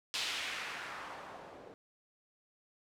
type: noise with low-pass filter sweep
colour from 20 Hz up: blue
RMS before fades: -42 dBFS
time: 0.14-1.74 s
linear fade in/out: 0 ms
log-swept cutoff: 3900 to 480 Hz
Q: 1.3
effects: none